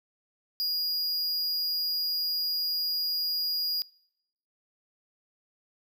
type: tone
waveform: square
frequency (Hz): 4866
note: D#8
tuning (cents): -39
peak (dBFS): -27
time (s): 0.6-3.82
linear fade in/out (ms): 0
effects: noise-tail reverb RT60 0.8 s tail -25 dB re dry